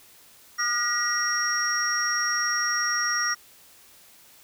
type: tone cluster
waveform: sine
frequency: 1211 / 1428 / 1907 / 5600 Hz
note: D#6 / F6 / A#6 / F8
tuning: -47 / +38 / +39 / +4 cents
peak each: -29 / -29 / -27 / -26 dBFS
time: 0.58-3.35 s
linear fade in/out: 20 ms
effects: tanh soft clip ceiling -14 dBFS + white hiss -53 dBFS RMS until 4.43 s